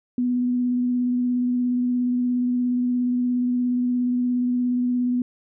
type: tone with vibrato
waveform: sine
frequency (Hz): 246.9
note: B3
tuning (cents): 0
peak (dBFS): -19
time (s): 0.18-5.22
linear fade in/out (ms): 2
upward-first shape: sine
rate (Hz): 17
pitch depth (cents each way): 14
effects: none